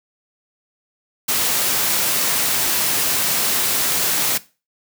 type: noise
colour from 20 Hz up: white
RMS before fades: -19 dBFS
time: 1.28-4.38 s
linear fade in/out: 10 ms
effects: noise-tail reverb RT60 0.3 s tail -18 dB re dry + high-pass 100 Hz 12 dB/octave